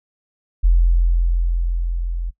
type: tone with level ramp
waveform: sine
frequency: 42.89 Hz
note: F1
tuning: 31 cents flat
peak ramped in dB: -9 to -21 dBFS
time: 0.63-2.31 s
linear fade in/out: 20 ms
effects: noise-tail reverb RT60 0.1 s tail -21 dB re dry